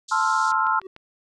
white band-pass noise, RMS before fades -39 dBFS, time 0.08-0.52 s, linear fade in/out 10 ms, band 3600 to 7700 Hz, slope 48 dB/octave
sine chord, F major seventh, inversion first, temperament equal, 880 / 1046.5 / 1318.5 / 1396.9 Hz, A5 / C6 / E6 / F6, 0 / 0 / 0 / 0 cents, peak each -24 dBFS, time 0.11-0.8 s, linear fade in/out 10 ms
click train, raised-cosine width 0.3 ms, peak -27 dBFS, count 4, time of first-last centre 0.52-0.964 s, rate 6.76 Hz
triangle tone with exponential growth, 379.6 Hz, F#4, 44 cents sharp, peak -29 dBFS, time 0.78-0.87 s, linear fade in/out 5 ms, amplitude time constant 19 ms
effects none

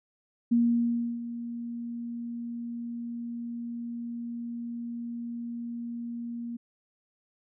sine tone with ADSR envelope, 235.8 Hz, A#3, 20 cents sharp, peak -19 dBFS, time 0.51-6.57 s, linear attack 13 ms, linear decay 670 ms, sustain -14 dB, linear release 10 ms, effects none

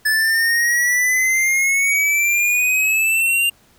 square exponential sweep, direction up, 1733 to 2800 Hz, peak -15 dBFS, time 0.05-3.5 s, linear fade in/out 10 ms, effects pink hiss -54 dBFS RMS until 3.78 s

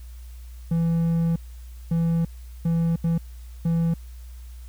triangle tone bursts at uneven times, 166.5 Hz, E3, 18 cents sharp, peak -17 dBFS, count 5, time 0.71-1.36 / 1.91-2.25 / 2.65-2.96 / 3.04-3.18 / 3.65-3.94 s, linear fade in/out 5 ms, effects added 60 Hz sine -37 dBFS peak until 4.68 s + white hiss -56 dBFS RMS until 4.68 s

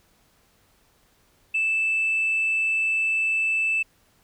sine tone, 2637 Hz, E7, in tune, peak -19 dBFS, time 1.54-3.83 s, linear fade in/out 10 ms, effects tanh soft clip ceiling -17 dBFS + pink hiss -62 dBFS RMS until 4.23 s

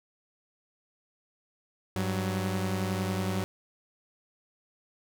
sawtooth tone pair together, 98.6 / 186.28 Hz, G2 / F#3, +11 / +12 cents, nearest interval major seventh, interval 1101 cents, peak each -27 dBFS, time 1.96-3.44 s, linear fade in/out 0 ms, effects none

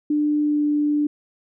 sine tone with pitch glide, 297.7 to 295.5 Hz, D4 to D4, +24 to +11 cents, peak -17 dBFS, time 0.1-1.07 s, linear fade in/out 5 ms, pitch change -13 cents, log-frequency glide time 0.41-0.64 s, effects none

